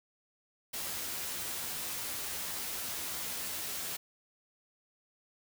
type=noise with comb filter; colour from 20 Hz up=white; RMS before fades=-38 dBFS; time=0.73-3.97 s; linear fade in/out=10 ms; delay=12 ms; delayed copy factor=+0.5; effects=none